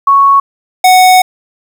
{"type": "tone pair in turn", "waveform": ["sine", "square"], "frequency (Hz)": [1108.7, 740], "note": ["C#6", "F#5"], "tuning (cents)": [0, 0], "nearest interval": "perfect fifth", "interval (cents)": 700, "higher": "first", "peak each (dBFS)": -3, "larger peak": "neither", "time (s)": [[0.07, 0.4], [0.84, 1.22]], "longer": "second", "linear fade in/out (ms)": 5, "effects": ["7-bit"]}